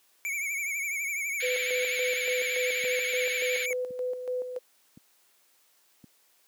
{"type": "tone with vibrato", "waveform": "square", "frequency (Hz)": 2271, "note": "C#7", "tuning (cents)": 41, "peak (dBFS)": -30, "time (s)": [0.25, 3.73], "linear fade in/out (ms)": 0, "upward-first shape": "triangle", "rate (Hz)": 12, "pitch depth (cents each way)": 93}
{"type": "band-pass noise", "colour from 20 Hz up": "pink", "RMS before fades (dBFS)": -36, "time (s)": [1.4, 3.66], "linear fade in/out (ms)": 5, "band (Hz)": [1700, 4200], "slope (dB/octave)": 48}
{"type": "tone with tremolo", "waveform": "sine", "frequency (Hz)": 502, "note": "B4", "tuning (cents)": 28, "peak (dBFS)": -27, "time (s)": [1.42, 4.59], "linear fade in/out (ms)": 20, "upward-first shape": "square", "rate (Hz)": 3.5, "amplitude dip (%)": 55}
{"type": "click train", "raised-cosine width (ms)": 5, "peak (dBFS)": -26, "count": 4, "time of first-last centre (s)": [2.84, 6.042], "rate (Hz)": 0.937}
{"effects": ["white hiss -65 dBFS RMS until 6.47 s", "high-pass 300 Hz 12 dB/octave"]}